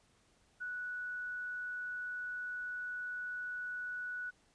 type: tone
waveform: sine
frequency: 1475 Hz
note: F#6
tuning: 6 cents flat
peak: -38 dBFS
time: 0.6-4.31 s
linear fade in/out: 20 ms
effects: pink hiss -70 dBFS RMS until 4.54 s + resampled to 22050 Hz